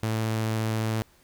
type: tone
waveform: sawtooth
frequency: 110.7 Hz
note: A2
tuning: 11 cents sharp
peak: -21 dBFS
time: 0.03-1.02 s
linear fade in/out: 0 ms
effects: pink hiss -60 dBFS RMS until 1.23 s